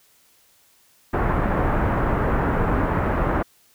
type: low-pass noise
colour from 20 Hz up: pink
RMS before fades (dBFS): -21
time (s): 1.13-3.43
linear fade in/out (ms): 10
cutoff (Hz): 1600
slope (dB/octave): 24
effects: white hiss -58 dBFS RMS until 3.74 s